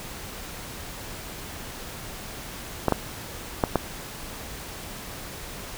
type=clicks; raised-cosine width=1 ms; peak=-5 dBFS; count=4; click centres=2.883 / 2.923 / 3.638 / 3.757 s; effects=pink hiss -38 dBFS RMS until 5.77 s